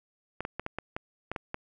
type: clicks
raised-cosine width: 0.5 ms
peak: -18 dBFS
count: 9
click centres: 0.406 / 0.451 / 0.596 / 0.664 / 0.786 / 0.965 / 1.316 / 1.362 / 1.544 s
effects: none